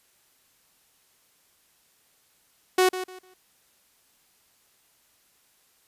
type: tone with echo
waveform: sawtooth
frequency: 370 Hz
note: F#4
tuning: in tune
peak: -13 dBFS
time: 2.78-2.89 s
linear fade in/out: 5 ms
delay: 150 ms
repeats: 3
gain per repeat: -12 dB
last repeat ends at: 3.34 s
effects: white hiss -64 dBFS RMS until 5.87 s + resampled to 32000 Hz